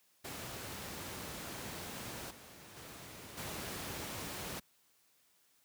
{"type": "noise with level steps", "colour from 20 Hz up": "pink", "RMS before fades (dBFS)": [-44, -54, -50, -42], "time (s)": [0.24, 4.6], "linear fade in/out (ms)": 10, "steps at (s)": [2.3, 2.76, 3.37], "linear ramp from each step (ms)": 10, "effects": ["white hiss -71 dBFS RMS until 5.64 s", "high-pass 80 Hz 12 dB/octave"]}